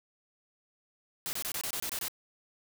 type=noise bursts; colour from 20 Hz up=white; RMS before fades=-35 dBFS; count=9; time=1.26-2.082 s; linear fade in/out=0 ms; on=70 ms; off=24 ms; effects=none